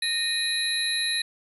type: tone cluster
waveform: sine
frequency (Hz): 1846 / 2467 / 3915 / 4129 / 11010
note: A#6 / D#7 / B7 / C8 / F9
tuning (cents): -17 / -15 / -16 / -24 / -26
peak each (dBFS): -30 / -34 / -27 / -30 / -34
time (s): 0.02-1.22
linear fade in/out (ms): 5
effects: none